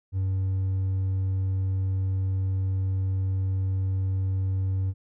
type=tone with hard clipping; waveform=sine; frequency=95.3 Hz; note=G2; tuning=48 cents flat; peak=-24 dBFS; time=0.12-4.94 s; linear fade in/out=50 ms; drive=2 dB; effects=none